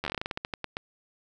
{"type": "slowing click train", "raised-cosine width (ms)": 0.3, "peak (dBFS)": -15, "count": 16, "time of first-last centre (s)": [0.04, 0.769], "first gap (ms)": 11, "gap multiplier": 1.19, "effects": []}